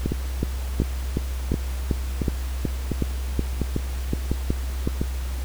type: two click trains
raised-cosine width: 3 ms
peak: -10 / -9 dBFS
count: 8 / 14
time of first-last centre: 0.12-5.015 / 0.06-4.875 s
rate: 1.43 / 2.7 Hz
effects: added 64 Hz sine -25 dBFS peak until 5.44 s + pink hiss -40 dBFS RMS until 5.44 s